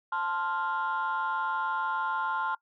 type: chord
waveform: sine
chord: F major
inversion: first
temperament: equal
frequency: 880 / 1046.5 / 1396.9 Hz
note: A5 / C6 / F6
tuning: 0 / 0 / 0 cents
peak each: -31 dBFS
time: 0.12-2.55 s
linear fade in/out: 5 ms
effects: noise-tail reverb RT60 0.1 s tail -21 dB re dry + tanh soft clip ceiling -22 dBFS